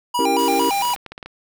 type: tone with vibrato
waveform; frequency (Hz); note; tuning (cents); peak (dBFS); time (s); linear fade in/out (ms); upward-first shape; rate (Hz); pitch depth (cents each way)
square; 880; A5; 0; -19; 0.14-0.95; 10; square; 4.4; 170
type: chord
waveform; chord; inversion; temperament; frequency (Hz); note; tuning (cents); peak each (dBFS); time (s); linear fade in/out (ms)
triangle; C# diminished seventh; none; equal; 277.2 / 329.6 / 392 / 466.2; C#4 / E4 / G4 / Bb4; 0 / 0 / 0 / 0; -22; 0.19-0.7; 2
type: noise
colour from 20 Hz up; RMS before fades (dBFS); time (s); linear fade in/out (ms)
white; -32; 0.38-0.96; 10
type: clicks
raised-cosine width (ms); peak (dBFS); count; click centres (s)
0.3; -18; 12; 0.616 / 0.646 / 0.679 / 0.813 / 0.852 / 0.904 / 0.962 / 1.063 / 1.12 / 1.179 / 1.228 / 1.26
effects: none